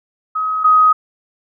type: tone pair in turn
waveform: sine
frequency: 1269 / 1257.3 Hz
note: D#6 / D#6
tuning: +34 / +18 cents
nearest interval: unison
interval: 16 cents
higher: first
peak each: -16 / -7 dBFS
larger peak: second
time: 0.35-0.64 / 0.64-0.93 s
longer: neither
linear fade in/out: 10 ms
effects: none